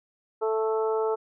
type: harmonic tone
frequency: 220 Hz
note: A3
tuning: in tune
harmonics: 2 / 3 / 4 / 5 / 6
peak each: -24 / -35 / -32 / -40 / -36 dBFS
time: 0.41-1.16 s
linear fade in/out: 20 ms
effects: none